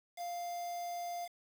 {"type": "tone with quantisation", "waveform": "triangle", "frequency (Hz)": 698.5, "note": "F5", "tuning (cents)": 0, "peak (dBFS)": -36, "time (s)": [0.16, 1.29], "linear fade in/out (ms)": 50, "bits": 8, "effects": []}